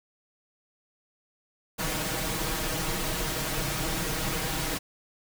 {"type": "noise with comb filter", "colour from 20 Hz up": "pink", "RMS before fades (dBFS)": -30, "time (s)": [1.78, 4.79], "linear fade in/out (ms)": 20, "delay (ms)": 6.3, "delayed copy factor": 0.75, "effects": []}